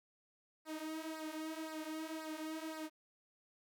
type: tone with flanger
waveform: sawtooth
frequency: 315.3 Hz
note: D#4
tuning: 23 cents sharp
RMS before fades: -44 dBFS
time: 0.65-2.9 s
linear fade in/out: 50 ms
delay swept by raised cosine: 0.3 to 5.2 ms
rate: 1.9 Hz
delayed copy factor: -0.75
effects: none